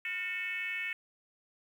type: tone with frequency modulation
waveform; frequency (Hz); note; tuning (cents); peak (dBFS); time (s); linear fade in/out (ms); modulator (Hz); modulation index
sine; 2212; C#7; -4; -33; 0.05-0.93; 2; 396; 1.2
effects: 10-bit